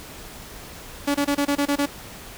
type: tone bursts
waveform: sawtooth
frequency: 285.3 Hz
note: C#4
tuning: 50 cents sharp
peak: -15 dBFS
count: 8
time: 1.07-1.861 s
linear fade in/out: 10 ms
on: 77 ms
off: 25 ms
effects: pink hiss -40 dBFS RMS until 2.37 s